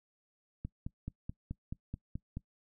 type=click train; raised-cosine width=5 ms; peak=-26 dBFS; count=9; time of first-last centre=0.65-2.37 s; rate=4.65 Hz; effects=noise-tail reverb RT60 0.1 s tail -22 dB re dry